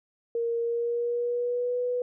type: tone with pitch glide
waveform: sine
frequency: 466.2 to 492.8 Hz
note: A#4 to B4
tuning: 0 to -4 cents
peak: -25 dBFS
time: 0.35-2.02 s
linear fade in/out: 2 ms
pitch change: +96 cents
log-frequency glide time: 0.6-1.78 s
effects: none